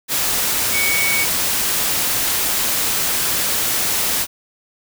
sine tone in noise, 2241 Hz, C#7, 18 cents sharp, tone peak -18 dBFS, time 0.71-1.27 s, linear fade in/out 50 ms, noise white, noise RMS -19 dBFS, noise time 0.08-4.27 s, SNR -2 dB, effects none

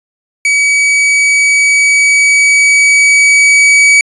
45% pulse tone with level ramp, 2275 Hz, C#7, 44 cents sharp, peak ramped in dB -7 to -3 dBFS, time 0.45-4.01 s, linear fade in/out 2 ms, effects resampled to 22050 Hz

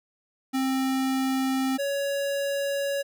square tone pair in turn, 264.3 / 560 Hz, C4 / C#5, +18 / +18 cents, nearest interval octave + minor second, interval 1300 cents, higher second, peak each -24 / -26 dBFS, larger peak first, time 0.53-1.78 / 1.78-3.03 s, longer neither, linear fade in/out 20 ms, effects none

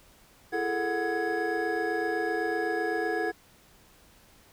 triangle tone cluster, 336.6 / 418.7 / 446.6 / 736 / 1672 Hz, E4 / G#4 / A4 / F#5 / G#6, +36 / +14 / +26 / -9 / +11 cents, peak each -31 dBFS, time 0.52-3.32 s, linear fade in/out 20 ms, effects tanh soft clip ceiling -13 dBFS + pink hiss -58 dBFS RMS until 4.52 s

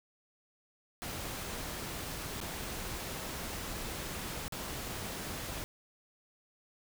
pink noise with dropouts, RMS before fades -40 dBFS, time 1.02-5.64 s, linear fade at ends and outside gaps 0 ms, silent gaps 2.403-2.413 / 4.481-4.523 s, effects none

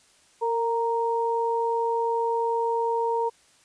sine tone pair together, 459.9 / 931.3 Hz, A#4 / A#5, -23 / -2 cents, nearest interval octave, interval 1221 cents, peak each -25 dBFS, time 0.41-3.3 s, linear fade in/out 20 ms, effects white hiss -59 dBFS RMS until 3.64 s + resampled to 22050 Hz

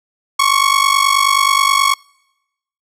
sawtooth ring-modulated tone, 1107 Hz, C#6, 3 cents flat, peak -4 dBFS, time 0.39-1.94 s, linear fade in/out 5 ms, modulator 24.7 Hz, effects noise-tail reverb RT60 0.9 s tail -26 dB re dry + low-pass 12000 Hz 12 dB/octave

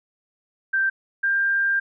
sine tone pair in turn, 1568 / 1592.6 Hz, G6 / G6, 0 / +27 cents, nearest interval unison, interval 27 cents, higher second, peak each -18 dBFS, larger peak neither, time 0.73-0.9 / 1.23-1.8 s, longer second, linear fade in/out 10 ms, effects none

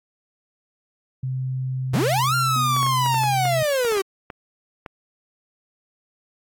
sine tone, 130 Hz, C3, 11 cents flat, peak -23 dBFS, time 1.23-3.63 s, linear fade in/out 5 ms
45% pulse linear two-way sweep, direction up then down, 89.7 to 1403 to 375.4 Hz, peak -19 dBFS, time 1.93-4.02 s, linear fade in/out 10 ms, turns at 2.35 s
triangle tone with exponential decay, 241.7 Hz, B3, 37 cents flat, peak -28 dBFS, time 2.56-3.76 s, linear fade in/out 0 ms, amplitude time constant 260 ms
clicks, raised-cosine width 0.5 ms, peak -19 dBFS, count 12, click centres 2.765 / 2.83 / 2.865 / 3.062 / 3.144 / 3.236 / 3.454 / 3.849 / 3.922 / 3.97 / 4.302 / 4.862 s
effects AAC 64 kbps

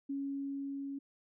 sine tone with level ramp, 277.2 Hz, C#4, in tune, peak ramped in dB -34 to -38 dBFS, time 0.09-0.99 s, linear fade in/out 10 ms, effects none

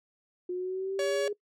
sine linear sweep, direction up, 357.5 to 415.3 Hz, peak -30 dBFS, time 0.49-1.33 s, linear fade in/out 5 ms
45% pulse tone, 564 Hz, C#5, 30 cents sharp, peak -28 dBFS, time 0.99-1.28 s, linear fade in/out 2 ms
effects noise-tail reverb RT60 0.1 s tail -21 dB re dry + low-pass 9000 Hz 12 dB/octave

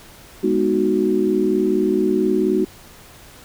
sine chord, G# minor seventh, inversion none, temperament equal, 207.7 / 246.9 / 311.1 / 370 Hz, G#3 / B3 / D#4 / F#4, 0 / 0 / 0 / 0 cents, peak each -22 / -24 / -21 / -18 dBFS, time 0.43-2.65 s, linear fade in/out 10 ms, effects pink hiss -44 dBFS RMS until 3.44 s

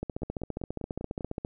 two click trains, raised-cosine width 2 ms, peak -23 / -19 dBFS, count 6 / 22, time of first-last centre 0.22-1.208 / 0.03-1.449 s, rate 5.06 / 14.8 Hz, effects none

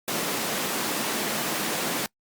pink high-pass noise, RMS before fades -28 dBFS, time 0.08-2.06 s, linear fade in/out 0 ms, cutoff 180 Hz, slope 24 dB/octave, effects noise-tail reverb RT60 0.1 s tail -25 dB re dry + Opus 48 kbps

